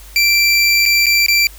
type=tone with dropouts; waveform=25% pulse; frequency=2349 Hz; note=D7; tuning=in tune; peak=-6 dBFS; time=0.16-1.47 s; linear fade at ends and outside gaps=1 ms; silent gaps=0.855-0.86 / 1.059-1.066 / 1.263-1.283 s; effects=added 50 Hz sine -36 dBFS peak until 1.58 s + white hiss -41 dBFS RMS until 1.58 s